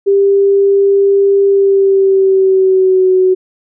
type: tone with pitch glide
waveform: sine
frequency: 396.6 to 372.2 Hz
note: G4 to F#4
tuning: +20 to +10 cents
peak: -6 dBFS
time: 0.06-3.35 s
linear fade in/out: 20 ms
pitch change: -110 cents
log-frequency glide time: 1.46-3.1 s
effects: none